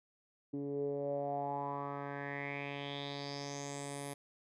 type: tone with low-pass filter sweep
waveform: 10% pulse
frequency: 141.6 Hz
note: C#3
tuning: 37 cents sharp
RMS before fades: -40 dBFS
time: 0.53-4.14 s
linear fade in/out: 10 ms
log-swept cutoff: 320 to 11000 Hz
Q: 5.6
effects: none